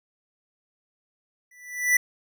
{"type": "tone with exponential growth", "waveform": "square", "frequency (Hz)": 1975.5, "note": "B6", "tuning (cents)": 0, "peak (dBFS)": -15, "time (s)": [1.51, 1.97], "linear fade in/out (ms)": 5, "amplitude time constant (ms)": 100, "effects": []}